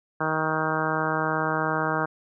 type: harmonic tone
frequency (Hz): 157.4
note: D#3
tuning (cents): +20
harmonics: 1 / 2 / 3 / 4 / 5 / 6 / 7 / 8 / 9 / 10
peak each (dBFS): -32 / -32 / -32 / -32 / -32 / -32 / -32 / -32 / -32 / -32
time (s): 0.2-2.06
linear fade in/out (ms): 10
effects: none